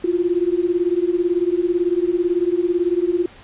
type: beating tone pair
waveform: sine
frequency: 341.7 / 359.7 Hz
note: F4 / F#4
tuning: -38 / -49 cents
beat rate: 18 Hz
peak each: -19 dBFS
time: 0.04-3.26 s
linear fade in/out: 5 ms
effects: pink hiss -44 dBFS RMS until 3.43 s + resampled to 8000 Hz